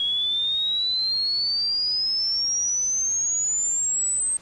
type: exponential sweep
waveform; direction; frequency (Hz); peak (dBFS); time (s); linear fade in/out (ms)
sine; up; 3300 to 8380; -21; 0-4.37; 2
effects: pink hiss -50 dBFS RMS until 4.41 s + resampled to 22050 Hz